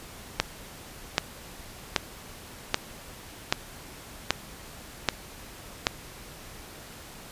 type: click train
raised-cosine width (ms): 0.2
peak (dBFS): -3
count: 8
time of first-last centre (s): 0.4-5.869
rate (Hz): 1.28
effects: pink hiss -45 dBFS RMS until 7.31 s + resampled to 32000 Hz